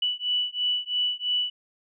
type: beating tone pair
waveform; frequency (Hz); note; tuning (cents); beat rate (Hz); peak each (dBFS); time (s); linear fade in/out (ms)
sine; 2960 / 2963; F#7 / F#7; 0 / +2; 3; -27; 0.02-1.5; 5
effects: none